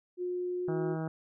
sine tone with pitch glide, 358.9 to 363.3 Hz, F4 to F#4, +47 to -32 cents, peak -31 dBFS, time 0.17-0.97 s, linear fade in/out 50 ms, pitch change +21 cents, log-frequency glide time 0.59-0.79 s
harmonic tone, 160 Hz, D#3, 49 cents sharp, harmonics 1 / 2 / 3 / 4 / 5 / 6 / 7 / 8 / 9 / 10, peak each -34 / -38 / -43 / -43 / -45 / -52 / -54 / -51 / -51 / -56 dBFS, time 0.68-1.08 s, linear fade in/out 2 ms
effects none

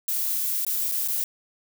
violet noise with dropouts, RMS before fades -26 dBFS, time 0.08-1.24 s, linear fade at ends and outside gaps 1 ms, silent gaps 0.649-0.666 / 0.916-0.92 / 1.077-1.084 s, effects none

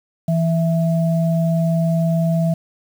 sine tone pair together, 164.99 / 659.3 Hz, E3 / E5, +2 / 0 cents, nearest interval 2 octaves, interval 2398 cents, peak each -15 / -23 dBFS, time 0.28-2.54 s, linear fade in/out 5 ms, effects 7-bit

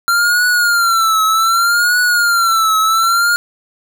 square tone with vibrato, 1377 Hz, F6, 25 cents flat, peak -11 dBFS, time 0.08-3.36 s, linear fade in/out 0 ms, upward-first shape triangle, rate 0.65 Hz, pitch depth 120 cents each way, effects none

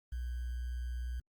sine tone with sample-and-hold, 61 Hz, B1, 21 cents flat, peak -35 dBFS, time 0.12-1.2 s, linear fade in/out 5 ms, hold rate 1575 Hz, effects Opus 32 kbps

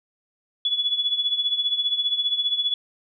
sine tone with tremolo, 3410 Hz, G#7, 45 cents sharp, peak -17 dBFS, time 0.65-2.74 s, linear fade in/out 2 ms, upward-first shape triangle, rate 15 Hz, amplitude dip 80%, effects none

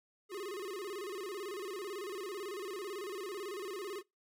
square tone with vibrato, 387.7 Hz, G4, 19 cents flat, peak -40 dBFS, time 0.29-4.03 s, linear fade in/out 50 ms, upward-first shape square, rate 18 Hz, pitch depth 120 cents each way, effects noise-tail reverb RT60 0.2 s tail -24 dB re dry

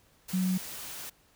sine tone in noise, 185.3 Hz, F#3, 3 cents sharp, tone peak -25 dBFS, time 0.33-0.58 s, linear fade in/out 10 ms, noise white, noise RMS -41 dBFS, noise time 0.28-1.1 s, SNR +13 dB, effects pink hiss -64 dBFS RMS until 1.35 s

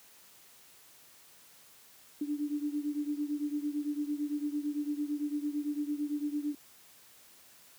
sine beating tone pair, 291.4 / 300.3 Hz, D4 / D4, -13 / +39 cents, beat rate 8.9 Hz, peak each -33 / -36 dBFS, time 2.21-6.55 s, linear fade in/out 5 ms, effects white hiss -58 dBFS RMS until 7.78 s + high-pass 80 Hz 12 dB/octave

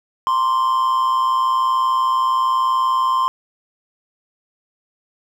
triangle tone with amplitude modulation, 1046.5 Hz, C6, in tune, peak -10 dBFS, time 0.27-3.28 s, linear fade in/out 0 ms, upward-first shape sine, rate 120 Hz, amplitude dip 60%, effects none

